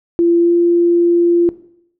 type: tone with pitch glide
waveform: sine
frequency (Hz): 341.3 to 344.5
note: F4 to F4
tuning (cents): -40 to -24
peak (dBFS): -9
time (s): 0.19-1.49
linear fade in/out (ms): 0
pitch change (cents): +16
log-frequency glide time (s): 0.39-0.52
effects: noise-tail reverb RT60 0.7 s tail -17 dB re dry